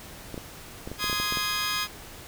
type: clicks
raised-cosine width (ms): 2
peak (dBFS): -21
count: 10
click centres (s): 0.343 / 0.378 / 0.875 / 0.916 / 1.042 / 1.098 / 1.129 / 1.2 / 1.324 / 1.372
type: chord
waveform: 15% pulse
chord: Ab major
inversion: first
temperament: just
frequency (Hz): 1038.3 / 1245.9 / 1661.2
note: C6 / Eb6 / Ab6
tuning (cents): -14 / +2 / 0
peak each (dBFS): -27 / -24 / -24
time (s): 0.98-1.88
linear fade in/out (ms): 50
effects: pink hiss -44 dBFS RMS until 2.27 s